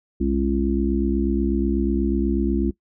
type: harmonic tone with a mistuned harmonic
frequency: 68.2 Hz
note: C#2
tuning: 28 cents flat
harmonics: 1 / 3 / 4 / 5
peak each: -24 / -24 / -24 / -24 dBFS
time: 0.2-2.71 s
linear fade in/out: 10 ms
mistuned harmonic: 1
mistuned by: -150 cents
effects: noise-tail reverb RT60 0.1 s tail -19 dB re dry